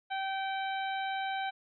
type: harmonic tone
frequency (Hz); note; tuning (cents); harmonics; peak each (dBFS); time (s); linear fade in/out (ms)
774; G5; -22; 1 / 2 / 3 / 4 / 5; -33 / -39 / -43 / -45 / -47; 0.1-1.51; 20
effects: none